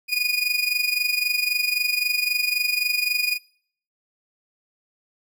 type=tone with amplitude modulation; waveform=30% pulse; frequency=2461 Hz; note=D#7; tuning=20 cents flat; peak=-15 dBFS; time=0.08-3.39 s; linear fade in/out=50 ms; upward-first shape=sine; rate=23.8 Hz; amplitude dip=70%; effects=noise-tail reverb RT60 0.6 s tail -25 dB re dry